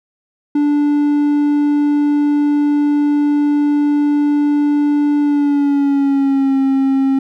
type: tone with pitch glide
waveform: triangle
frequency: 292.2 to 269.5 Hz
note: D4 to C#4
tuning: -9 to -49 cents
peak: -9 dBFS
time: 0.55-7.19 s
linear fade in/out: 5 ms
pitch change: -140 cents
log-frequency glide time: 5.2-6.58 s
effects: none

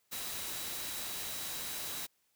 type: tone in noise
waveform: sine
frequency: 3904 Hz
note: B7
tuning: 21 cents flat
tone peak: -48 dBFS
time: 0.11-2.07 s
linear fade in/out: 20 ms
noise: white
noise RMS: -40 dBFS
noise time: 0.11-2.07 s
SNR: -11 dB
effects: white hiss -75 dBFS RMS until 2.35 s

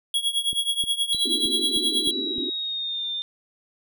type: tone with tremolo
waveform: square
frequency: 3322 Hz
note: G#7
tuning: in tune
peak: -19 dBFS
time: 0.14-2.11 s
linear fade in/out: 2 ms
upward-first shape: triangle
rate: 9.4 Hz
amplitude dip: 90%
type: click train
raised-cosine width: 3 ms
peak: -27 dBFS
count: 7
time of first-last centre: 0.53-2.382 s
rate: 3.24 Hz
type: tone with pitch glide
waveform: sine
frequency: 3951 to 3602 Hz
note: B7 to A7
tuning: 0 to +40 cents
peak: -26 dBFS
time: 1.13-3.22 s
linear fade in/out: 0 ms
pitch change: -160 cents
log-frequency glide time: 2.04-3.06 s
type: band-pass noise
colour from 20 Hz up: pink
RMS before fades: -32 dBFS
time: 1.25-2.5 s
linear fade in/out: 5 ms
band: 240 to 410 Hz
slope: 96 dB/octave
effects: none

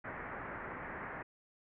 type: low-pass noise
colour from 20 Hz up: white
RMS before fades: -44 dBFS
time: 0.04-1.23 s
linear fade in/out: 10 ms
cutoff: 2000 Hz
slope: 48 dB/octave
effects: none

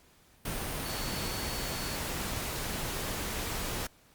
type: tone in noise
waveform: sine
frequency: 4435 Hz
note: C#8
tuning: in tune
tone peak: -43 dBFS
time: 0.84-1.96 s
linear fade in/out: 5 ms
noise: pink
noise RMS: -35 dBFS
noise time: 0.45-3.87 s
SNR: -11 dB
effects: pink hiss -62 dBFS RMS until 4.14 s + Opus 48 kbps

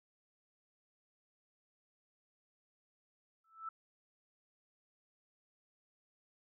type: tone with exponential growth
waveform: sine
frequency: 1318.5 Hz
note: E6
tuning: in tune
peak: -37 dBFS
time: 3.44-3.69 s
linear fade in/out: 5 ms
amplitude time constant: 54 ms
effects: none

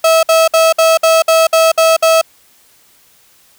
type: tone bursts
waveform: 35% pulse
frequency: 650 Hz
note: E5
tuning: 24 cents flat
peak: -5 dBFS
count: 9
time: 0.04-2.214 s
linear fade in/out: 5 ms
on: 190 ms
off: 58 ms
effects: white hiss -49 dBFS RMS until 3.58 s

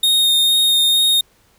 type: tone with vibrato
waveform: 45% pulse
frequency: 3698 Hz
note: A#7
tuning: 15 cents flat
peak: -11 dBFS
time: 0.03-1.21 s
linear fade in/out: 5 ms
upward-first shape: sine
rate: 2.2 Hz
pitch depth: 12 cents each way
effects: pink hiss -56 dBFS RMS until 1.58 s

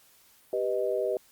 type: chord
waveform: sine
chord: G augmented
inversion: none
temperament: equal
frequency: 392 / 493.9 / 622.3 Hz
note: G4 / B4 / D#5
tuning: 0 / 0 / 0 cents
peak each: -30 dBFS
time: 0.53-1.17 s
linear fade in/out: 2 ms
effects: white hiss -60 dBFS RMS until 1.31 s + Opus 48 kbps

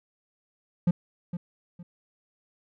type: tone with echo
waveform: triangle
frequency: 174.6 Hz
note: F3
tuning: in tune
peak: -16 dBFS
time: 0.87-0.91 s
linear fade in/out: 5 ms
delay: 460 ms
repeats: 2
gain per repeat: -11 dB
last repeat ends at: 1.83 s
effects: none

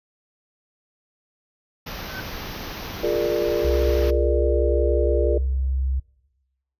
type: band-stop noise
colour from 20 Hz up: pink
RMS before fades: -33 dBFS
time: 1.86-4.11 s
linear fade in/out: 10 ms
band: 6100 to 12000 Hz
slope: 96 dB/octave
type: tone with exponential growth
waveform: sine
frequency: 1526 Hz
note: G6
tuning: 47 cents flat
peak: -29 dBFS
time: 1.89-2.2 s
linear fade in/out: 0 ms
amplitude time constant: 66 ms
type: chord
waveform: sine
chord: Bb dominant seventh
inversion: second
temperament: equal with one note detuned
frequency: 349.2 / 415.3 / 466.2 / 592.1 Hz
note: F4 / Ab4 / Bb4 / D5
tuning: 0 / 0 / 0 / +14 cents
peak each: -25 dBFS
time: 3.03-5.38 s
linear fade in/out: 5 ms
type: tone with pitch glide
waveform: sine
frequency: 65.41 to 65.94 Hz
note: C2 to C2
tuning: 0 to +14 cents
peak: -20 dBFS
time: 3.64-6 s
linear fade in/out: 10 ms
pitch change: +14 cents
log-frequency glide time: 5.36-5.56 s
effects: noise-tail reverb RT60 1.0 s tail -23 dB re dry + resampled to 32000 Hz

